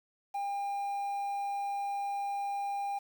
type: tone with quantisation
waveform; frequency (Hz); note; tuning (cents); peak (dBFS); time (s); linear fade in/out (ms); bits
triangle; 802; G5; +39; -30; 0.34-2.99; 10; 9
effects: none